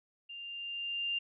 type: tone with level ramp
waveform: sine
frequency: 2794 Hz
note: F7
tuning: in tune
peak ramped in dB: -43 to -30 dBFS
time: 0.29-1.19 s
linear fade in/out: 10 ms
effects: none